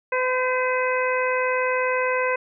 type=harmonic tone with a mistuned harmonic; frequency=508 Hz; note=B4; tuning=49 cents sharp; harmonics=1 / 2 / 3 / 4 / 5; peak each=-23 / -26 / -28 / -29 / -30 dBFS; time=0.12-2.36 s; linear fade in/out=5 ms; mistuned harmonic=3; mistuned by=+24 cents; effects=none